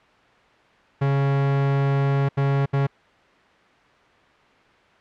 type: tone bursts at uneven times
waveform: 45% pulse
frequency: 138.59 Hz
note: C#3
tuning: in tune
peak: -18 dBFS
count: 3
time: 1.01-2.29 / 2.37-2.66 / 2.73-2.87 s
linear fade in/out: 10 ms
effects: white hiss -54 dBFS RMS until 5 s + low-pass 2000 Hz 12 dB/octave